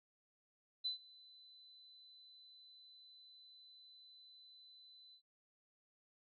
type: tone with ADSR envelope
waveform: sine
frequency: 4014 Hz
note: B7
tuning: 27 cents sharp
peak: -35 dBFS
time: 0.84-5.22 s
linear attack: 18 ms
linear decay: 120 ms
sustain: -24 dB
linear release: 83 ms
effects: none

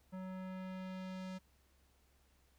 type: tone with low-pass filter sweep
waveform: square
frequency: 186.7 Hz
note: F#3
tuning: 16 cents sharp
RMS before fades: -45 dBFS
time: 0.12-1.39 s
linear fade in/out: 20 ms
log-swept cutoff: 1300 to 6400 Hz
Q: 0.84
effects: added 66 Hz sine -70 dBFS peak until 2.58 s + pink hiss -74 dBFS RMS until 2.58 s

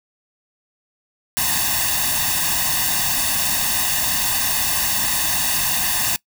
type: noise with comb filter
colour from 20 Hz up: white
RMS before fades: -20 dBFS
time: 1.37-6.16 s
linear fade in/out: 0 ms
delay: 1.1 ms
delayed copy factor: +0.95
effects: noise-tail reverb RT60 0.1 s tail -23 dB re dry

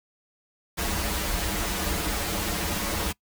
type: noise with comb filter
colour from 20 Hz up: pink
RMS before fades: -28 dBFS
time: 0.77-3.13 s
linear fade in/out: 20 ms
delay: 7.8 ms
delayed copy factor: -1
effects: noise-tail reverb RT60 0.1 s tail -23 dB re dry

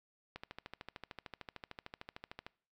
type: click train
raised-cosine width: 0.3 ms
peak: -28 dBFS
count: 29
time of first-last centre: 0.36-2.465 s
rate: 13.3 Hz
effects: noise-tail reverb RT60 0.5 s tail -24 dB re dry

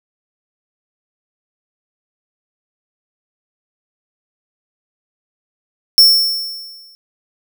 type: tone with exponential decay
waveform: 45% pulse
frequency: 5400 Hz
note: E8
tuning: 41 cents sharp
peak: -3 dBFS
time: 5.98-6.95 s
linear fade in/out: 0 ms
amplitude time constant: 210 ms
effects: none

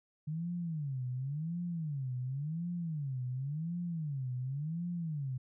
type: tone with vibrato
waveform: sine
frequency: 148.3 Hz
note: D3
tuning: 17 cents sharp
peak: -34 dBFS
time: 0.27-5.38 s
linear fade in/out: 10 ms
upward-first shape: sine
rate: 0.92 Hz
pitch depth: 290 cents each way
effects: none

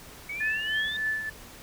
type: exponential sweep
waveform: sine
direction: up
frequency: 2217 to 3680 Hz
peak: -32 dBFS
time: 0.29-0.97 s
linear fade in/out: 5 ms
type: tone with tremolo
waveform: sine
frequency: 1747 Hz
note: A6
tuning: 13 cents flat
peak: -24 dBFS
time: 0.4-1.3 s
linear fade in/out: 10 ms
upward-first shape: triangle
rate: 3.3 Hz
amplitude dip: 65%
effects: pink hiss -47 dBFS RMS until 1.62 s

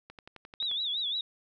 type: click train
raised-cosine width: 0.3 ms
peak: -30 dBFS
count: 8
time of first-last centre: 0.1-0.714 s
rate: 11.4 Hz
type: tone with vibrato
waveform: sine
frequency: 3624 Hz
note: A#7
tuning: 50 cents flat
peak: -29 dBFS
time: 0.6-1.21 s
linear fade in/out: 2 ms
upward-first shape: sine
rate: 5.7 Hz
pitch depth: 140 cents each way
effects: none

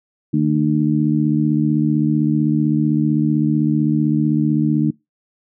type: harmonic tone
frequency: 75.7 Hz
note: D#2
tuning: 47 cents flat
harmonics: 2 / 3 / 4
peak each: -18 / -18 / -18 dBFS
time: 0.33-4.91 s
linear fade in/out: 10 ms
effects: noise-tail reverb RT60 0.2 s tail -24 dB re dry

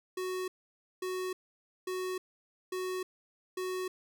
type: tone bursts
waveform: square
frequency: 370 Hz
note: F#4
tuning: in tune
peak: -34 dBFS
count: 5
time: 0.17-3.88 s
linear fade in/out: 5 ms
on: 310 ms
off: 540 ms
effects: none

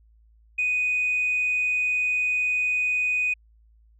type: tone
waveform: sine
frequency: 2489 Hz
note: D#7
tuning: in tune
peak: -20 dBFS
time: 0.58-3.34 s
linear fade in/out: 10 ms
effects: tanh soft clip ceiling -17 dBFS + added 55 Hz sine -54 dBFS peak until 3.99 s

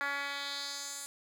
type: tone with band-pass filter sweep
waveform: 10% pulse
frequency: 282 Hz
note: C#4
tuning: 30 cents sharp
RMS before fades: -38 dBFS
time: 0.01-1.06 s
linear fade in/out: 0 ms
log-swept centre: 1700 to 9000 Hz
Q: 2
effects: 9-bit

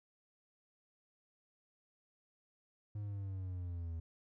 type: exponential sweep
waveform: triangle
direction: down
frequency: 105.3 to 81.2 Hz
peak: -37 dBFS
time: 2.95-4 s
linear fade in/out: 5 ms
effects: none

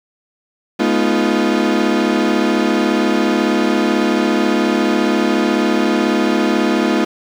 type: chord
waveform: 35% pulse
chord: F half-diminished seventh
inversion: first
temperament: equal with one note detuned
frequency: 212.6 / 246.9 / 311.1 / 349.2 Hz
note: Ab3 / Cb4 / Eb4 / F4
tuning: +41 / 0 / 0 / 0 cents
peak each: -17 dBFS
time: 0.79-7.05 s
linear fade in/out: 10 ms
effects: low-pass 5000 Hz 12 dB/octave + 7-bit

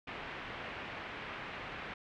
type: low-pass noise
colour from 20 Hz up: white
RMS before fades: -44 dBFS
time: 0.07-1.94 s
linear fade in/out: 5 ms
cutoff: 2600 Hz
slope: 24 dB/octave
effects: none

